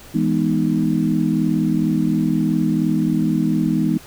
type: chord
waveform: sine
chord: E major seventh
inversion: none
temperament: equal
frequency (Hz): 164.81 / 207.7 / 246.9 / 311.1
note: E3 / G#3 / B3 / D#4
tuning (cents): 0 / 0 / 0 / 0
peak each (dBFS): -21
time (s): 0.14-3.98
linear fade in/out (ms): 10
effects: pink hiss -42 dBFS RMS until 4.06 s